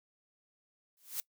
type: noise with exponential growth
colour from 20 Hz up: blue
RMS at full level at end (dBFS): -33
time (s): 0.97-1.2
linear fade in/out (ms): 0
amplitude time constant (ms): 48
effects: noise-tail reverb RT60 0.1 s tail -22 dB re dry